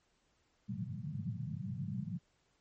pink band-pass noise, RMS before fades -40 dBFS, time 0.68-2.19 s, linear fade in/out 20 ms, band 100 to 210 Hz, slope 96 dB/octave, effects pink hiss -75 dBFS RMS until 2.6 s + MP3 32 kbps

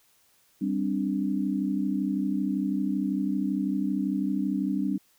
sine chord, G suspended fourth, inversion none, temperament just, 196 / 261.3 / 294 Hz, G3 / C4 / D4, 0 / -2 / +2 cents, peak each -28 / -30 / -29 dBFS, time 0.61-4.98 s, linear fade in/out 10 ms, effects white hiss -64 dBFS RMS until 5.18 s

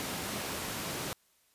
pink high-pass noise, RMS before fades -37 dBFS, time 0-1.13 s, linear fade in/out 0 ms, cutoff 120 Hz, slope 12 dB/octave, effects white hiss -69 dBFS RMS until 1.54 s + resampled to 32000 Hz

